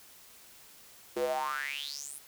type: tone with high-pass filter sweep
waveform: square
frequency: 70.2 Hz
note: C#2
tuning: 22 cents sharp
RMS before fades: -35 dBFS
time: 1.16-2.19 s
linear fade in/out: 10 ms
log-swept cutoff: 390 to 11000 Hz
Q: 8.8
effects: white hiss -55 dBFS RMS until 2.27 s